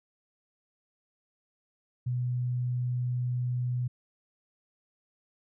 sine tone, 123.9 Hz, B2, 6 cents sharp, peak -27 dBFS, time 2.06-3.88 s, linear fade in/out 10 ms, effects none

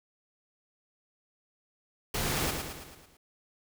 pink noise with echo, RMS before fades -31 dBFS, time 2.14-2.51 s, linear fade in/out 5 ms, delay 110 ms, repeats 6, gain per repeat -5 dB, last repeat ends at 3.17 s, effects none

